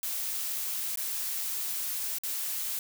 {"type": "noise with dropouts", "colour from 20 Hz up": "blue", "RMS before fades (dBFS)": -33, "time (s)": [0.03, 2.79], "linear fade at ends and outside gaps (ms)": 1, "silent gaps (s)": [[0.958, 0.973], [2.185, 2.235]], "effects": []}